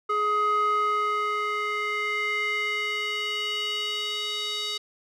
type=tone with band-pass filter sweep; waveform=square; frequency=419.4 Hz; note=G#4; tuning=17 cents sharp; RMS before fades=-27 dBFS; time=0.09-4.78 s; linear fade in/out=10 ms; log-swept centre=1100 to 4000 Hz; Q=3.4; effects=none